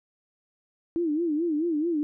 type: tone with vibrato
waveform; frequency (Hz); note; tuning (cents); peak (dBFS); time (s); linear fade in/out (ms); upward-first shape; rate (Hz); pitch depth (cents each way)
sine; 319.9; D#4; +48; -23; 0.96-2.03; 0; sine; 4.6; 150
effects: none